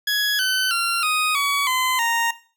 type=tone with pitch steps; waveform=20% pulse; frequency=1675 / 1518.3 / 1376.3 / 1247.6 / 1130.9 / 1025.1 / 929.3 Hz; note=G#6 / F#6 / F6 / D#6 / C#6 / C6 / A#5; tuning=+14 / +44 / -26 / +4 / +34 / -36 / -6 cents; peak=-14 dBFS; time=0.07-2.31 s; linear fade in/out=5 ms; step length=320 ms; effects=noise-tail reverb RT60 0.4 s tail -17 dB re dry